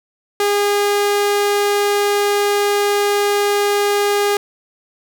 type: tone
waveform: sawtooth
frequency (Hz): 408.2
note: G#4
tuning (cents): -30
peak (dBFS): -10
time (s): 0.4-4.37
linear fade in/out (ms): 2
effects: none